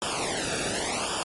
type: noise with flanger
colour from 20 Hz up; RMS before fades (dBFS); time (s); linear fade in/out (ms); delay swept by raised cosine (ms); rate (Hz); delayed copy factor
pink; -29; 0.02-1.23; 0; 0.48 to 0.98; 0.89; -0.95
effects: MP3 48 kbps